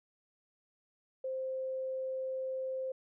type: tone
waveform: sine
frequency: 523.3 Hz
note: C5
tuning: in tune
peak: -34 dBFS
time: 1.24-2.92 s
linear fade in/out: 5 ms
effects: none